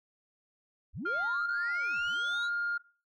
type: linear sweep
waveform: sine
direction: up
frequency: 30.87 to 3997 Hz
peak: -35 dBFS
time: 0.93-2.5 s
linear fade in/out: 50 ms
type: tone with pitch glide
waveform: sine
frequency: 1400 to 1410.6 Hz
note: F6 to F6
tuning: +4 to +17 cents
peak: -28 dBFS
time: 1.05-2.78 s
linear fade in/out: 10 ms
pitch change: +13 cents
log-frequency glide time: 1.2-1.89 s
effects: noise-tail reverb RT60 0.4 s tail -21 dB re dry + tanh soft clip ceiling -26 dBFS